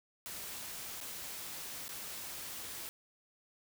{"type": "noise with dropouts", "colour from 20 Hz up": "white", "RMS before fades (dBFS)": -44, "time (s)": [0.26, 2.89], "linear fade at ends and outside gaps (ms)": 0, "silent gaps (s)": [[1.004, 1.011], [1.881, 1.891]], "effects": []}